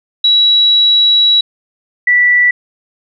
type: tone pair in turn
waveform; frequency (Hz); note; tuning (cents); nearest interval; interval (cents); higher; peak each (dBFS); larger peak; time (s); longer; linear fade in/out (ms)
sine; 3900 / 1962.4; B7 / B6; -23 / -12; octave; 1189; first; -6; neither; 0.24-1.41 / 2.07-2.51; first; 5
effects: none